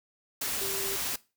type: tone in noise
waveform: sine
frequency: 392 Hz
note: G4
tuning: in tune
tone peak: -37 dBFS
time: 0.61-0.96 s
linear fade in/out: 5 ms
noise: white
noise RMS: -32 dBFS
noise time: 0.41-1.16 s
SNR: -8 dB
effects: noise-tail reverb RT60 0.3 s tail -20 dB re dry